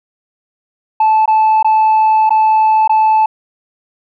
sine tone with dropouts, 872 Hz, A5, 16 cents flat, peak -5 dBFS, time 1-3.26 s, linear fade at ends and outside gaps 5 ms, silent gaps 1.258-1.277 / 1.628-1.645 / 2.294-2.305 / 2.877-2.894 s, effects tanh soft clip ceiling -6 dBFS

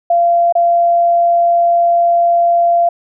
sine tone with dropouts, 688 Hz, F5, 26 cents flat, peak -8 dBFS, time 0.1-2.89 s, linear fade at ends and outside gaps 5 ms, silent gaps 0.525-0.552 s, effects none

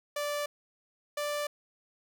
sawtooth tone pair in turn, 585 / 587.7 Hz, D5 / D5, -7 / +1 cents, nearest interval unison, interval 8 cents, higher second, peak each -27 dBFS, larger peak neither, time 0.16-0.46 / 1.17-1.47 s, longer neither, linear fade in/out 5 ms, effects none

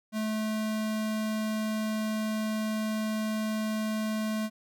square tone, 216.7 Hz, A3, 26 cents flat, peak -29 dBFS, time 0.12-4.5 s, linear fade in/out 50 ms, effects none

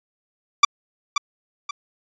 sawtooth tone with echo, 1168 Hz, D6, 10 cents flat, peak -4 dBFS, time 0.63-0.65 s, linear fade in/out 5 ms, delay 530 ms, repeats 2, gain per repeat -9 dB, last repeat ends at 1.71 s, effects resampled to 16000 Hz

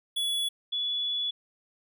square / sine tone pair in turn, 3400 / 3419 Hz, G#7 / G#7, +40 / +50 cents, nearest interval unison, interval 10 cents, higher second, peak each -27 dBFS, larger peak neither, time 0.16-0.49 / 0.72-1.31 s, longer second, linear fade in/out 10 ms, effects none

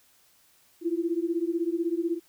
sine beating tone pair, 330.1 / 346.1 Hz, E4 / F4, +2 / -16 cents, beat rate 16 Hz, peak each -28 dBFS, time 0.81-2.2 s, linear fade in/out 50 ms, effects white hiss -62 dBFS RMS until 2.28 s

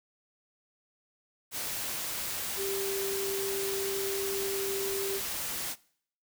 sine tone in noise, 392.3 Hz, G4, 1 cent sharp, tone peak -32 dBFS, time 2.56-5.21 s, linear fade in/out 50 ms, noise white, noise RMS -35 dBFS, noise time 1.51-5.76 s, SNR 0 dB, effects noise-tail reverb RT60 0.6 s tail -22 dB re dry

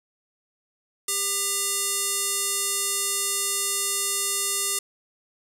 square tone with band-pass filter, 400 Hz, G4, 35 cents sharp, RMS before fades -26 dBFS, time 1.08-4.79 s, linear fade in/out 5 ms, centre 9000 Hz, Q 1.8, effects none

